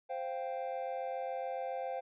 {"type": "chord", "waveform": "triangle", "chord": "C suspended fourth", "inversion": "none", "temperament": "just", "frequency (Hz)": [523.3, 697.7, 784.9], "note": ["C5", "F5", "G5"], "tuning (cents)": [0, -2, 2], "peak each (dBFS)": [-37, -39, -39], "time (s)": [0.09, 2.01], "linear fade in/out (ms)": 20, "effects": ["resampled to 8000 Hz"]}